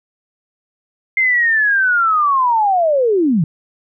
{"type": "linear sweep", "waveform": "sine", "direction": "down", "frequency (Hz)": [2106, 143.6], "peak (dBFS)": -11, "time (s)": [1.17, 3.44], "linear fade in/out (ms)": 2, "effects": []}